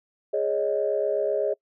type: chord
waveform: sine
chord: Ab suspended fourth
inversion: none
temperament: equal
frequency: 415.3 / 554.4 / 622.3 Hz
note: Ab4 / Db5 / Eb5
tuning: 0 / 0 / 0 cents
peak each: -26 dBFS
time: 0.33-1.54 s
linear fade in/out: 10 ms
effects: noise-tail reverb RT60 0.1 s tail -26 dB re dry + tanh soft clip ceiling -12 dBFS